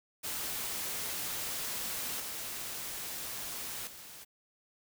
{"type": "noise with level steps", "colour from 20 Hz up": "white", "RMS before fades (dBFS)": [-37, -40, -49], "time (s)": [0.23, 4.25], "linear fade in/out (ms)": 20, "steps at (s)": [2.2, 3.87], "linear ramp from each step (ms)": 2, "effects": []}